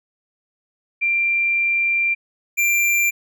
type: tone pair in turn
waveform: sine / square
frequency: 2370 / 2370 Hz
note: D7 / D7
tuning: +15 / +15 cents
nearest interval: unison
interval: 0 cents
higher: neither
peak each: -16 dBFS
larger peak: neither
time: 1.01-2.15 / 2.57-3.11 s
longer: first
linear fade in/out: 20 ms
effects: none